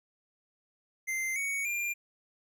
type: tone with pitch steps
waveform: square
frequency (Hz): 2083 / 2233 / 2393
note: C7 / C#7 / D7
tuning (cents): -8 / +12 / +32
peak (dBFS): -31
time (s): 1.07-1.94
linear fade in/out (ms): 20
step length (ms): 290
effects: none

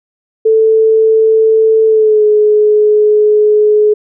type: tone with pitch glide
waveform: sine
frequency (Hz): 441.7 to 423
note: A4 to G#4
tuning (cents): +7 to +32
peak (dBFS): -5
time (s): 0.45-3.94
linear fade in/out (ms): 10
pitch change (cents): -75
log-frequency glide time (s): 1.86-2.25
effects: none

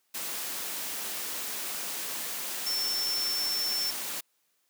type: tone in noise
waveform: sine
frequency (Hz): 5390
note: E8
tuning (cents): +38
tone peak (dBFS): -28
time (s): 2.66-3.91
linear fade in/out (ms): 10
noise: white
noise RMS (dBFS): -35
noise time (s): 0.14-4.21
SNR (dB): +4
effects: white hiss -73 dBFS RMS until 4.69 s + high-pass 200 Hz 12 dB/octave

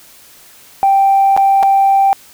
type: tone with dropouts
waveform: sine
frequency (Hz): 784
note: G5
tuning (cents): 0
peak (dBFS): -6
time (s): 0.83-2.13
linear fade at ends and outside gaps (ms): 0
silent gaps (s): 1.365-1.375 / 1.628-1.632
effects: tanh soft clip ceiling -3 dBFS + white hiss -42 dBFS RMS until 2.33 s

